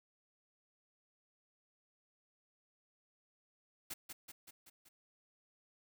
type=noise with echo; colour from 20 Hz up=white; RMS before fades=-43 dBFS; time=3.9-3.94 s; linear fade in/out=10 ms; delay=190 ms; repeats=5; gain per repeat=-4 dB; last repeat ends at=4.89 s; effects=none